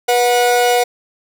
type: tone pair together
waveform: 45% pulse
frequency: 487 / 729.7 Hz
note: B4 / F#5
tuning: -24 / -24 cents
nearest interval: perfect fifth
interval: 700 cents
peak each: -14 dBFS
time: 0.08-0.84 s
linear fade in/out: 10 ms
effects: none